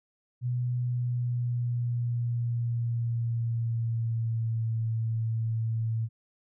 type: tone with pitch glide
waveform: sine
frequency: 123.1 to 112.88 Hz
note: B2 to A2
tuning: -5 to +45 cents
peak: -26 dBFS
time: 0.41-6.09 s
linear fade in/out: 50 ms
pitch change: -150 cents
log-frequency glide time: 0.77-4.74 s
effects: none